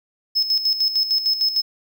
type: tone with tremolo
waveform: triangle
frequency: 5190 Hz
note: E8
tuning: 28 cents flat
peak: -14 dBFS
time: 0.35-1.62 s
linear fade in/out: 20 ms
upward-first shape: square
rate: 6.6 Hz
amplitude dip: 65%
effects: 9-bit